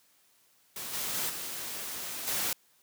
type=noise with level steps; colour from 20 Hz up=white; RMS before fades=-39 / -34 / -32 / -38 / -31 dBFS; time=0.76-2.53 s; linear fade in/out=2 ms; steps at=0.93 / 1.14 / 1.29 / 2.27 s; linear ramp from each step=10 ms; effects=white hiss -66 dBFS RMS until 2.82 s + high-pass 100 Hz 12 dB/octave